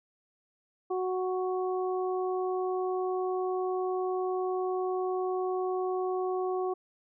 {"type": "harmonic tone", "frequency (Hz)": 370, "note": "F#4", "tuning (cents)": 0, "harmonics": [1, 2, 3], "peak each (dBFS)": [-29, -35, -39], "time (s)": [0.9, 6.74], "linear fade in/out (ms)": 10, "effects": []}